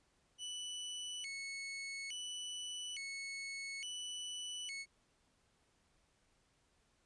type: tone with vibrato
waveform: sawtooth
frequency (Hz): 2558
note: D#7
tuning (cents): +47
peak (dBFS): -39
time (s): 0.38-4.86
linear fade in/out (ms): 50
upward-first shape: square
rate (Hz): 0.58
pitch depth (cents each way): 260
effects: pink hiss -75 dBFS RMS until 7.05 s + resampled to 22050 Hz